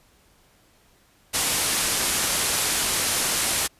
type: low-pass noise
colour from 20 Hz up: white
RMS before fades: -24 dBFS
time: 1.33-3.68 s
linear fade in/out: 20 ms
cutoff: 12000 Hz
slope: 48 dB/octave
effects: pink hiss -59 dBFS RMS until 3.79 s + resampled to 32000 Hz